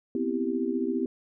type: chord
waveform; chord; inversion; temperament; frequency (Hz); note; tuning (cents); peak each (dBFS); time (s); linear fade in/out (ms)
sine; C major seventh; third; equal; 246.9 / 261.6 / 329.6 / 392; B3 / C4 / E4 / G4; 0 / 0 / 0 / 0; -31; 0.15-1.06; 2
effects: none